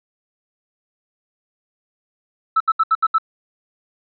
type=tone bursts; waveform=triangle; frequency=1313 Hz; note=E6; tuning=7 cents flat; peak=-8 dBFS; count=6; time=2.56-3.184 s; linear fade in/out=10 ms; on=44 ms; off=72 ms; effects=tanh soft clip ceiling -10 dBFS + resampled to 11025 Hz